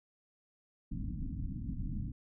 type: low-pass noise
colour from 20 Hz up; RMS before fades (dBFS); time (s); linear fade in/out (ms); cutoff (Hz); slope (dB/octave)
pink; -38; 0.91-2.12; 10; 290; 96
effects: none